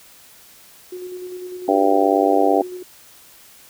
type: tone with tremolo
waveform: sine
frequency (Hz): 363.1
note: F#4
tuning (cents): -33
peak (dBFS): -28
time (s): 0.92-2.83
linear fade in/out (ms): 5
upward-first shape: square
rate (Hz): 10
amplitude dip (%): 30
type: harmonic tone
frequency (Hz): 98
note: G2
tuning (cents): 0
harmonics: 3 / 4 / 5 / 6 / 7 / 8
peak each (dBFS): -20 / -20 / -21 / -23 / -20 / -20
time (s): 1.68-2.62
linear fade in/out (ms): 5
effects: white hiss -47 dBFS RMS until 3.69 s